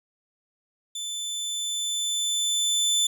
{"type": "tone with level ramp", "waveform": "25% pulse", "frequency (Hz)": 3520, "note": "A7", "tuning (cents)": 0, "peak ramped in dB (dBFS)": [-27, -16], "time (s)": [0.95, 3.07], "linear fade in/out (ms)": 5, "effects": []}